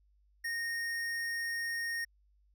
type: tone with hard clipping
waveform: triangle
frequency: 1852 Hz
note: A#6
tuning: 12 cents flat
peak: -35 dBFS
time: 0.44-2.05 s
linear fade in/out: 10 ms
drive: 18 dB
effects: added 50 Hz sine -65 dBFS peak until 2.54 s